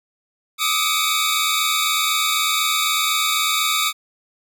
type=tone cluster; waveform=sawtooth; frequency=1197 / 1279 / 2260 / 3567 / 3809 Hz; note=D6 / D#6 / C#7 / A7 / A#7; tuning=+33 / +47 / +33 / +23 / +37 cents; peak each=-21 dBFS; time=0.58-3.93 s; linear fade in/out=50 ms; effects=none

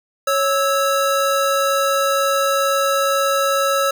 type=tone pair together; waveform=square; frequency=552 / 1308.7 Hz; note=C#5 / E6; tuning=-7 / -13 cents; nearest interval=octave + minor third; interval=1494 cents; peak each=-19 dBFS; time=0.27-3.91 s; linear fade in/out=5 ms; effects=none

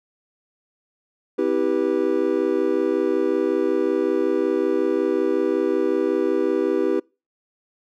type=chord; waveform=triangle; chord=C major seventh; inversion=none; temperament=just; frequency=261.6 / 327 / 392.4 / 490.5 Hz; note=C4 / E4 / G4 / B4; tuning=0 / -14 / +2 / -12 cents; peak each=-26 / -21 / -20 / -23 dBFS; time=1.38-7 s; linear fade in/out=10 ms; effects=noise-tail reverb RT60 0.3 s tail -26 dB re dry

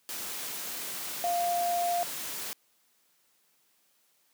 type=tone in noise; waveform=sine; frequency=698.5 Hz; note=F5; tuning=in tune; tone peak=-26 dBFS; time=1.24-2.03 s; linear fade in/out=0 ms; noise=white; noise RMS=-37 dBFS; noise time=0.09-2.53 s; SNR=+8 dB; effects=white hiss -69 dBFS RMS until 4.33 s + high-pass 150 Hz 12 dB/octave

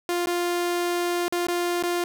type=tone with dropouts; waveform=sawtooth; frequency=350 Hz; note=F4; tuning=4 cents sharp; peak=-19 dBFS; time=0.09-2.04 s; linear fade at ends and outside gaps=1 ms; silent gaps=0.26-0.271 / 1.281-1.324 / 1.469-1.484 / 1.826-1.836 s; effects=none

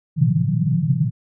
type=band-pass noise; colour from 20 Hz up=white; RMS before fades=-18 dBFS; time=0.16-1.11 s; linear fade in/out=50 ms; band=110 to 180 Hz; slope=96 dB/octave; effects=none

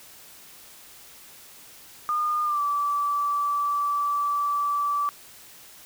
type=tone with pitch glide; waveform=sine; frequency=1216 to 1158.4 Hz; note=D#6 to D6; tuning=-40 to -24 cents; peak=-22 dBFS; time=2.09-5.09 s; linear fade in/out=0 ms; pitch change=-84 cents; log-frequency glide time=2.44-2.61 s; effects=white hiss -48 dBFS RMS until 5.85 s

